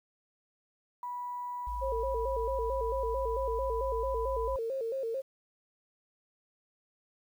sine tone with pitch glide, 980 to 996.6 Hz, B5 to B5, -14 to +15 cents, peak -35 dBFS, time 1.03-4.56 s, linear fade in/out 2 ms, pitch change +29 cents, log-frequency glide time 2.28-4.35 s
sine tone, 55 Hz, A1, in tune, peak -36 dBFS, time 1.67-4.56 s, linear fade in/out 0 ms
sine tone with vibrato, 493.9 Hz, B4, in tune, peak -31 dBFS, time 1.81-5.22 s, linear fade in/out 20 ms, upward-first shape square, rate 4.5 Hz, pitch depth 140 cents each way
effects 10-bit

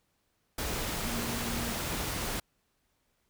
sine tone in noise, 234.6 Hz, A#3, 11 cents sharp, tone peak -37 dBFS, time 1.05-1.72 s, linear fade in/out 5 ms, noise pink, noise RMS -34 dBFS, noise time 0.58-2.4 s, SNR -6 dB, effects pink hiss -75 dBFS RMS until 3.29 s

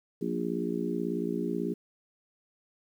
harmonic tone with a mistuned harmonic, 58.27 Hz, A#1, in tune, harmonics 3 / 4 / 5 / 6 / 7, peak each -35 / -35 / -35 / -35 / -35 dBFS, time 0.21-1.74 s, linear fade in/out 10 ms, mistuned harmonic 3, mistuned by +36 cents, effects 10-bit

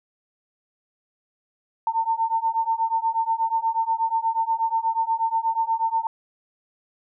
sine beating tone pair, 899 / 907.3 Hz, A5 / A#5, +37 / -47 cents, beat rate 8.3 Hz, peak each -24 / -23 dBFS, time 1.87-6.07 s, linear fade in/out 2 ms, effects none

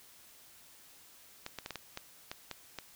clicks, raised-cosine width 0.2 ms, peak -22 dBFS, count 9, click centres 1.464 / 1.587 / 1.661 / 1.707 / 1.757 / 1.974 / 2.315 / 2.513 / 2.787 s, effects white hiss -58 dBFS RMS until 2.95 s

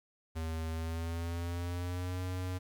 square tone with pitch glide, 80.7 to 91.64 Hz, E2 to F#2, -36 to -16 cents, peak -35 dBFS, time 0.35-2.59 s, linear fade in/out 20 ms, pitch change +220 cents, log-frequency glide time 0.72-2.23 s, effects 11-bit

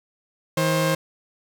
sawtooth tone pair together, 160 / 531.8 Hz, D#3 / C5, +49 / +28 cents, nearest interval octave + major sixth, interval 2079 cents, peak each -18 dBFS, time 0.57-0.95 s, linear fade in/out 5 ms, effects none

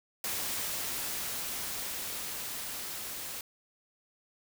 white noise with level ramp, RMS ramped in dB -34 to -40 dBFS, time 0.24-3.41 s, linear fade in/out 2 ms, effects none

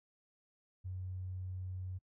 triangle tone with tanh clipping, 92.4 Hz, F#2, 2 cents flat, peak -39 dBFS, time 0.84-1.99 s, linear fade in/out 20 ms, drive 3 dB, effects noise-tail reverb RT60 0.1 s tail -25 dB re dry

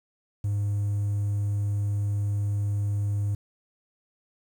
triangle tone, 102 Hz, G#2, 31 cents flat, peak -21 dBFS, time 0.44-3.35 s, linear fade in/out 5 ms, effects tanh soft clip ceiling -18 dBFS + 9-bit

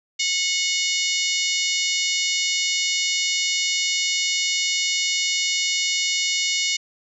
harmonic tone, 730 Hz, F#5, 24 cents flat, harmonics 3 / 4 / 5 / 6 / 7 / 8 / 9 / 10, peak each -26 / -27 / -28 / -29 / -29 / -30 / -31 / -31 dBFS, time 0.19-6.77 s, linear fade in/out 10 ms, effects none

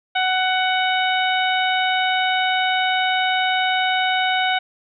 harmonic tone, 745 Hz, F#5, 12 cents sharp, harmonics 1 / 2 / 3 / 4 / 5, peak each -20 / -23 / -25 / -26 / -27 dBFS, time 0.15-4.59 s, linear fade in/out 10 ms, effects none

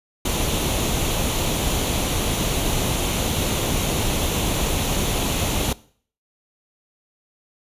pink noise with comb filter, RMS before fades -22 dBFS, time 0.25-5.73 s, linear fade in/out 5 ms, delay 0.3 ms, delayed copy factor +0.5, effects noise-tail reverb RT60 0.5 s tail -20 dB re dry + resampled to 32000 Hz

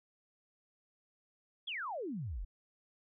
sine exponential sweep, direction down, 3520 to 36.75 Hz, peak -37 dBFS, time 1.67-2.45 s, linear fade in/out 10 ms, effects none

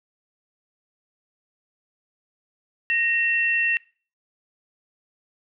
sine tone pair together, 1864.7 / 2710 Hz, A#6 / E7, 0 / +47 cents, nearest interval tritone, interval 647 cents, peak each -22 dBFS, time 2.9-3.77 s, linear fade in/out 0 ms, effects noise-tail reverb RT60 0.4 s tail -23 dB re dry

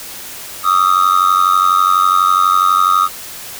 triangle tone with amplitude modulation, 1244.5 Hz, D#6, in tune, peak -3 dBFS, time 0.63-3.09 s, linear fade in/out 50 ms, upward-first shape sine, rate 92.1 Hz, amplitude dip 95%, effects white hiss -30 dBFS RMS until 3.59 s

